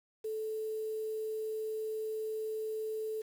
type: tone with quantisation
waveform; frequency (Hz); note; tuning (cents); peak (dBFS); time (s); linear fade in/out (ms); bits
sine; 435.8; A4; -17; -34; 0.24-3.22; 10; 9
effects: none